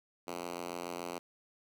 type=tone with high-pass filter; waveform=5% pulse; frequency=87 Hz; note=F2; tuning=6 cents flat; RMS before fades=-41 dBFS; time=0.27-1.19 s; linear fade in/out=10 ms; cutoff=270 Hz; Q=0.98; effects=none